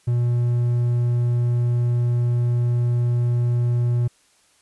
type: tone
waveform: triangle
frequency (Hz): 120.5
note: B2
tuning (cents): -42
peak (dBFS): -15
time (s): 0.07-4.08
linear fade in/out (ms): 10
effects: white hiss -59 dBFS RMS until 4.61 s + resampled to 24000 Hz